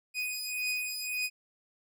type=beating tone pair; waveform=sawtooth; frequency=2489 / 2490.8 Hz; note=D#7 / D#7; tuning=0 / +1 cents; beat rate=1.8 Hz; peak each=-31 / -32 dBFS; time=0.14-1.3 s; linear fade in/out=50 ms; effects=none